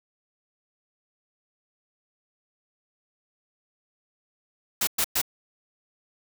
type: noise bursts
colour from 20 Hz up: white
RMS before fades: -24 dBFS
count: 3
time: 4.81-5.216 s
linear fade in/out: 5 ms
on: 62 ms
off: 110 ms
effects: none